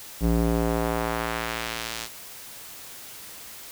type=tone with band-pass filter sweep; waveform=square; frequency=56.9 Hz; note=A#1; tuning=41 cents flat; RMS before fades=-26 dBFS; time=0.2-2.09 s; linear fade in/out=50 ms; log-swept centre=210 to 6000 Hz; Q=0.74; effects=white hiss -42 dBFS RMS until 3.71 s